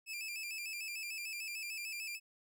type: tone with vibrato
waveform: sawtooth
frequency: 2489 Hz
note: D#7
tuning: in tune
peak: -37 dBFS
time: 0.06-2.2 s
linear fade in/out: 50 ms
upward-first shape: square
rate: 6.7 Hz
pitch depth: 74 cents each way
effects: none